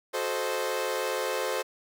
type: chord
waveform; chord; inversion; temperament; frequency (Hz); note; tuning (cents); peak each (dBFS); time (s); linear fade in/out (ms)
sawtooth; F# diminished seventh; none; equal with one note detuned; 370 / 436.7 / 523.3 / 622.3; F#4 / A4 / C5 / Eb5; 0 / -13 / 0 / 0; -32 / -29 / -27 / -33; 0.13-1.63; 20
effects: none